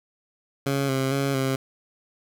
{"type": "tone with vibrato", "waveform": "15% pulse", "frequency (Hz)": 135.8, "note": "C#3", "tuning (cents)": -35, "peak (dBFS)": -16, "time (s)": [0.66, 1.56], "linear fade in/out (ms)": 5, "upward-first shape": "square", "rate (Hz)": 2.2, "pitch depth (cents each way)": 32, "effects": []}